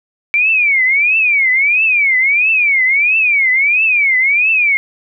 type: tone with vibrato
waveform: sine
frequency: 2311 Hz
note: D7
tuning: 28 cents flat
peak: -9 dBFS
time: 0.34-4.77 s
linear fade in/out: 0 ms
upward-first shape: triangle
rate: 1.5 Hz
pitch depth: 260 cents each way
effects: none